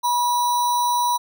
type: tone with sample-and-hold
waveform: sine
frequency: 970 Hz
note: B5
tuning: 31 cents flat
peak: -17 dBFS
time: 0.03-1.18 s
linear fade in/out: 20 ms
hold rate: 4900 Hz
effects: none